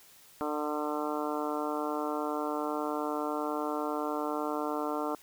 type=harmonic tone; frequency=149.9 Hz; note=D3; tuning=36 cents sharp; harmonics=2 / 3 / 4 / 5 / 6 / 7 / 8 / 9; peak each=-35 / -37 / -38 / -39 / -40 / -40 / -41 / -42 dBFS; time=0.41-5.15 s; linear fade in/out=0 ms; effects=white hiss -57 dBFS RMS until 5.22 s